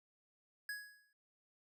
square tone with exponential decay, 1670 Hz, G#6, 9 cents sharp, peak -39 dBFS, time 0.69-1.13 s, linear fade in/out 2 ms, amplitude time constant 95 ms, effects none

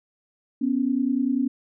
sine tone pair together, 247 / 277.2 Hz, B3 / C#4, 0 / 0 cents, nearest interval major second, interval 200 cents, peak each -23 dBFS, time 0.61-1.48 s, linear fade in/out 10 ms, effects none

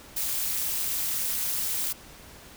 blue noise with amplitude modulation, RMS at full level -25 dBFS, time 0.16-1.93 s, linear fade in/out 10 ms, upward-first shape sine, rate 224 Hz, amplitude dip 85%, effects pink hiss -48 dBFS RMS until 2.56 s

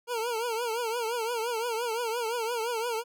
25% pulse tone with vibrato, 464.1 Hz, A#4, 8 cents flat, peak -25 dBFS, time 0.07-3.04 s, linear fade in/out 50 ms, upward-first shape triangle, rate 5.8 Hz, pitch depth 120 cents each way, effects none

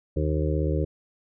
harmonic tone, 76.4 Hz, D#2, 31 cents flat, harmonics 1 / 2 / 4 / 5 / 6 / 7, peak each -25 / -28 / -31 / -32 / -33 / -33 dBFS, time 0.16-0.85 s, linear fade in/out 10 ms, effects none

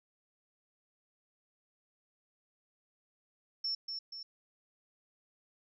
sine tone with echo, 5400 Hz, E8, 41 cents sharp, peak -32 dBFS, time 3.64-3.75 s, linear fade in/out 5 ms, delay 240 ms, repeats 2, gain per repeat -5 dB, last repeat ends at 4.23 s, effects none

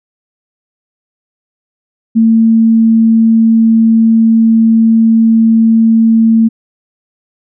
sine tone, 225.3 Hz, A3, 41 cents sharp, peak -4 dBFS, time 2.15-6.49 s, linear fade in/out 20 ms, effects none

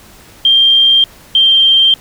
sine tone pair in turn, 3181 / 3159 Hz, G7 / G7, +25 / +13 cents, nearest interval unison, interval 12 cents, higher first, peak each -5 dBFS, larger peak neither, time 0.45-1.04 / 1.35-1.94 s, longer neither, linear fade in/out 2 ms, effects pink hiss -40 dBFS RMS until 2 s

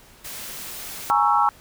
white noise, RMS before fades -35 dBFS, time 0.24-1.11 s, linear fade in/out 10 ms
sine chord, A# half-diminished seventh, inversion third, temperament equal with one note detuned, 830.6 / 932.3 / 1108.7 / 1326.9 Hz, G#5 / A#5 / C#6 / E6, 0 / 0 / 0 / +11 cents, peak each -20 / -22 / -22 / -21 dBFS, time 1.1-1.49 s, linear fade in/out 0 ms
effects pink hiss -50 dBFS RMS until 1.6 s

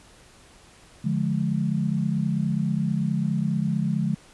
sine chord, D diminished, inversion none, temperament just, 146.83 / 176.2 / 211.4 Hz, D3 / F3 / Ab3, 0 / +16 / +31 cents, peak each -26 dBFS, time 1.04-4.15 s, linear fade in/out 10 ms, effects pink hiss -52 dBFS RMS until 4.33 s + resampled to 24000 Hz

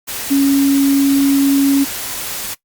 sine tone in noise, 277.2 Hz, C#4, in tune, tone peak -9 dBFS, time 0.3-1.85 s, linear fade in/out 20 ms, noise white, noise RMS -24 dBFS, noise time 0.07-2.55 s, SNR +12 dB, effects noise-tail reverb RT60 0.1 s tail -19 dB re dry + Opus 48 kbps

